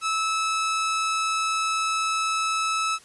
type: tone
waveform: sawtooth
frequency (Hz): 1304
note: E6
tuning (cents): -19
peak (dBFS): -19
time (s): 0.01-2.99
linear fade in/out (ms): 50
effects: white hiss -52 dBFS RMS until 3.04 s + resampled to 24000 Hz